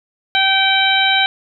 harmonic tone, 774 Hz, G5, 22 cents flat, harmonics 1 / 2 / 3 / 4 / 5, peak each -18 / -18 / -18 / -18 / -18 dBFS, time 0.35-1.26 s, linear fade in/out 0 ms, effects none

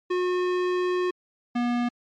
square tone pair in turn, 361.6 / 241.3 Hz, F#4 / B3, -40 / -40 cents, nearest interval perfect fifth, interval 700 cents, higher first, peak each -23 dBFS, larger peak neither, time 0.1-1.11 / 1.55-1.89 s, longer first, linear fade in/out 10 ms, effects low-pass 3000 Hz 12 dB/octave + MP3 64 kbps

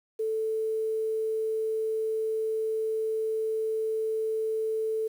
sine tone with quantisation, 440 Hz, A4, in tune, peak -26 dBFS, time 0.19-5.08 s, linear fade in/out 10 ms, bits 9, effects none

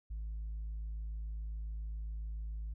triangle tone with tanh clipping, 53.6 Hz, A1, 45 cents flat, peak -38 dBFS, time 0.1-2.74 s, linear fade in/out 10 ms, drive 6 dB, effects none

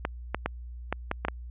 clicks, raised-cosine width 0.5 ms, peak -12 dBFS, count 7, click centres 0.051 / 0.346 / 0.46 / 0.926 / 1.114 / 1.25 / 1.284 s, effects added 60 Hz sine -38 dBFS peak until 1.5 s + resampled to 8000 Hz

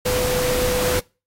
sine tone in noise, 499.5 Hz, B4, 20 cents sharp, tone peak -20 dBFS, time 0.05-1 s, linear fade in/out 10 ms, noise pink, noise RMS -23 dBFS, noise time 0.05-1 s, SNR 0 dB, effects noise-tail reverb RT60 0.3 s tail -24 dB re dry + AAC 48 kbps

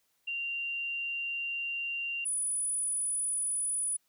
sine tone pair in turn, 2772 / 9878 Hz, F7 / D#9, -14 / -14 cents, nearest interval octave + minor seventh, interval 2200 cents, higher second, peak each -32 / -29 dBFS, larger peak second, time 0.27-2.25 / 2.25-3.97 s, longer first, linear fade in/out 10 ms, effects white hiss -74 dBFS RMS until 4.08 s

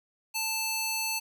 square tone with high-pass filter, 880 Hz, A5, in tune, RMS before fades -31 dBFS, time 0.34-1.2 s, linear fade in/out 20 ms, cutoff 2400 Hz, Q 0.55, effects 10-bit

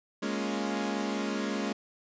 sawtooth chord, Bb minor seventh, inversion third, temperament equal, 207.7 / 233.1 / 277.2 / 349.2 Hz, Ab3 / Bb3 / Db4 / F4, 0 / 0 / 0 / 0 cents, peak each -29 / -33 / -31 / -35 dBFS, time 0.22-1.73 s, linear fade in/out 10 ms, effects resampled to 16000 Hz

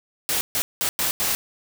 white noise bursts at uneven times, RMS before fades -23 dBFS, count 5, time 0.29-0.41 / 0.55-0.62 / 0.81-0.89 / 0.99-1.11 / 1.2-1.35 s, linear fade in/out 0 ms, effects none

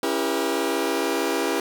sawtooth chord, C# diminished seventh, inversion none, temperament just, 277.2 / 332.6 / 399.1 / 479 Hz, C#4 / E4 / G4 / Bb4, 0 / +16 / +31 / +47 cents, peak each -25 / -23 / -23 / -24 dBFS, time 0.03-1.6 s, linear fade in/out 2 ms, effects none

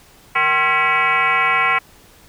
sine tone with frequency modulation, 1661.2 Hz, G#6, in tune, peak -13 dBFS, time 0.35-1.79 s, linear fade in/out 10 ms, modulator 298 Hz, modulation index 2.8, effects pink hiss -48 dBFS RMS until 2.28 s

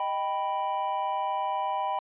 triangle chord, Eb augmented, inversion none, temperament equal, 622.3 / 784 / 987.8 Hz, Eb5 / G5 / B5, 0 / 0 / 0 cents, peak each -34 / -28 / -28 dBFS, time 0-1.99 s, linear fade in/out 2 ms, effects resampled to 8000 Hz

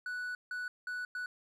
triangle tone bursts at uneven times, 1480 Hz, F#6, in tune, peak -34 dBFS, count 4, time 0.06-0.35 / 0.51-0.68 / 0.87-1.05 / 1.15-1.26 s, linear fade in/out 2 ms, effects resampled to 32000 Hz

